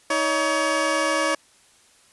15% pulse tone pair together, 316.5 / 563.9 Hz, D#4 / C#5, +30 / +30 cents, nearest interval minor seventh, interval 1000 cents, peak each -19 / -15 dBFS, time 0.1-1.35 s, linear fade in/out 5 ms, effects white hiss -56 dBFS RMS until 2.12 s + resampled to 24000 Hz

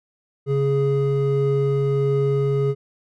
triangle tone pair together, 138.18 / 416 Hz, C#3 / G#4, -5 / +3 cents, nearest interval octave + perfect fifth, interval 1908 cents, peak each -18 dBFS, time 0.46-2.75 s, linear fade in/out 50 ms, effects none

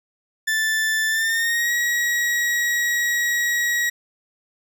40% pulse tone with pitch glide, 1760 to 1908.2 Hz, A6 to A#6, 0 to +40 cents, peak -18 dBFS, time 0.47-3.9 s, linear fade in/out 10 ms, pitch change +140 cents, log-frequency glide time 1.09-1.72 s, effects none

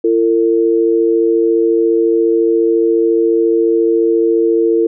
sine tone pair together, 338.6 / 452.9 Hz, E4 / A#4, +46 / -50 cents, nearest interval perfect fourth, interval 504 cents, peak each -12 dBFS, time 0.04-4.87 s, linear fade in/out 5 ms, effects none

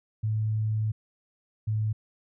sine tone pair in turn, 108.6 / 108.12 Hz, A2 / A2, -22 / -30 cents, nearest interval unison, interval 8 cents, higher first, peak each -24 dBFS, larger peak neither, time 0.23-0.92 / 1.67-1.93 s, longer first, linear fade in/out 10 ms, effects none

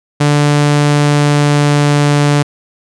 sawtooth tone with pitch glide, 146.4 to 145.47 Hz, D3 to D3, -5 to -16 cents, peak -4 dBFS, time 0.2-2.43 s, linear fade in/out 10 ms, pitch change -11 cents, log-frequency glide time 0.87-2.2 s, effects resampled to 22050 Hz

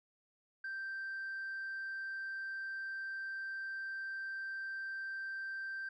sine tone, 1567 Hz, G6, 1 cent flat, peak -37 dBFS, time 0.64-5.89 s, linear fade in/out 5 ms, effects tanh soft clip ceiling -37 dBFS

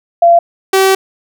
sine / sawtooth tone pair in turn, 684 / 383.9 Hz, F5 / G4, -36 / -36 cents, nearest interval minor seventh, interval 1000 cents, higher first, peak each -3 dBFS, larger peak neither, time 0.22-0.39 / 0.73-0.95 s, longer second, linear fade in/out 5 ms, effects none

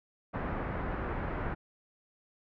pink low-pass noise, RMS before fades -35 dBFS, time 0.33-1.55 s, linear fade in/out 20 ms, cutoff 1800 Hz, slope 24 dB/octave, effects none

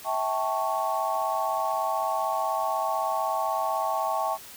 sine chord, A dominant seventh, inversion second, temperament equal with one note detuned, 651.3 / 784 / 880 / 1108.7 Hz, E5 / G5 / A5 / C#6, -21 / 0 / 0 / 0 cents, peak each -30 dBFS, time 0.04-4.38 s, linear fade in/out 50 ms, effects white hiss -45 dBFS RMS until 4.56 s

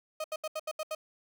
35% pulse tone bursts, 624 Hz, D#5, 5 cents sharp, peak -31 dBFS, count 7, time 0.2-0.95 s, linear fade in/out 5 ms, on 42 ms, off 76 ms, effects none

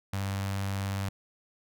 sawtooth tone with notch filter, 98.1 Hz, G2, 2 cents sharp, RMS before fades -32 dBFS, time 0.13-1.09 s, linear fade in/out 5 ms, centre 360 Hz, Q 0.98, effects none

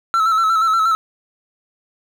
triangle tone with vibrato, 1318.5 Hz, E6, in tune, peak -11 dBFS, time 0.14-0.95 s, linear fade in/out 0 ms, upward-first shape square, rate 8.4 Hz, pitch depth 38 cents each way, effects 8-bit

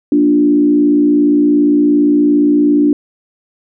sine tone with frequency modulation, 293.7 Hz, D4, in tune, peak -7 dBFS, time 0.12-2.93 s, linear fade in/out 2 ms, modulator 57.3 Hz, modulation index 0.66, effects none

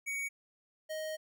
square tone pair in turn, 2243 / 625.3 Hz, C#7 / D#5, +20 / +8 cents, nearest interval octave + minor seventh, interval 2212 cents, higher first, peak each -35 / -37 dBFS, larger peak first, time 0.06-0.29 / 0.89-1.17 s, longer second, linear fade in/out 20 ms, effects none

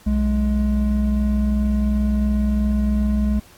triangle tone pair together, 62.38 / 210 Hz, B1 / G#3, +18 / +19 cents, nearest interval octave + major sixth, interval 2101 cents, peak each -17 dBFS, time 0.06-3.4 s, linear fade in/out 10 ms, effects pink hiss -49 dBFS RMS until 3.57 s + AAC 64 kbps

